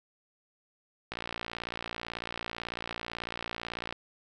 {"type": "click train", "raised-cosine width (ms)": 0.3, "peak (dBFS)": -19, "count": 164, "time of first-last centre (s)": [1.12, 3.926], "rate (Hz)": 58.1, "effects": []}